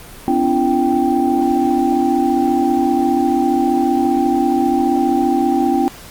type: tone cluster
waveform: sine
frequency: 254.8 / 289.7 / 340.6 / 782 Hz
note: C4 / D4 / F4 / G5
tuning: -46 / -24 / -43 / -4 cents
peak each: -18 dBFS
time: 0.28-5.88 s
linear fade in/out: 0 ms
effects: pink hiss -37 dBFS RMS until 6.1 s + Opus 24 kbps